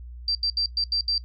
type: tone bursts at uneven times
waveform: sine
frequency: 4699 Hz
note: D8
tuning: in tune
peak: -21 dBFS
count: 6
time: 0.28-0.35 / 0.43-0.5 / 0.57-0.66 / 0.77-0.84 / 0.92-1.01 / 1.08-1.18 s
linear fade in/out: 2 ms
effects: noise-tail reverb RT60 0.1 s tail -18 dB re dry + added 60 Hz sine -37 dBFS peak until 1.24 s